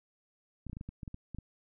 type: clicks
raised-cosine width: 5 ms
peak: -29 dBFS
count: 11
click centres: 0.667 / 0.697 / 0.731 / 0.769 / 0.811 / 0.89 / 1.032 / 1.078 / 1.144 / 1.347 / 1.386 s
effects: none